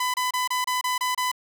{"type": "tone bursts", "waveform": "sawtooth", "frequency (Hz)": 1003, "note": "B5", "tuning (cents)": 26, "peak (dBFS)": -19, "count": 8, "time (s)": [0, 1.316], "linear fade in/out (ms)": 5, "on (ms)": 140, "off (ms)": 28, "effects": []}